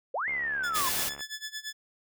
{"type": "linear two-way sweep", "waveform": "sine", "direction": "up then down", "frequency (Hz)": [440, 2157, 1001], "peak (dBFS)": -28, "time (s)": [0.14, 0.89], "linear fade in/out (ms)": 5, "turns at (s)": 0.29}
{"type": "click train", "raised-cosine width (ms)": 0.5, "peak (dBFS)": -29, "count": 66, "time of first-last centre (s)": [0.28, 1.207], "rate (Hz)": 70.1}
{"type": "tone with tremolo", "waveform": "15% pulse", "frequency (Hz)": 1727, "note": "A6", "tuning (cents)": -33, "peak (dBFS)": -27, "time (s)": [0.63, 1.73], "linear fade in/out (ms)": 10, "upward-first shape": "sine", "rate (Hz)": 8.8, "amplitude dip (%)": 90}
{"type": "noise", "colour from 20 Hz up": "white", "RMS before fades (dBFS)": -30, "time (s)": [0.74, 1.1], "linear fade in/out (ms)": 20}
{"effects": []}